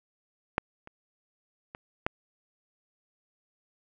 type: clicks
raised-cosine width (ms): 0.5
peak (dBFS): -9 / -30 / -25 / -11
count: 4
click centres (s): 0.581 / 0.874 / 1.749 / 2.065
effects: none